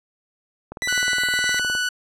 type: click train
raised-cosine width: 1 ms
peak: -20 dBFS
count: 21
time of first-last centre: 0.72-1.751 s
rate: 19.4 Hz
type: tone with tremolo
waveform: sawtooth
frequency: 1975.5 Hz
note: B6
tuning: in tune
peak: -19 dBFS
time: 0.82-1.59 s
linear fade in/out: 0 ms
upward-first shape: square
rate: 7.9 Hz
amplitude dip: 25%
type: tone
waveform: sawtooth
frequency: 1482 Hz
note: F#6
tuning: 2 cents sharp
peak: -17 dBFS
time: 0.88-1.89 s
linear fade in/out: 5 ms
effects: low-pass 9000 Hz 12 dB/octave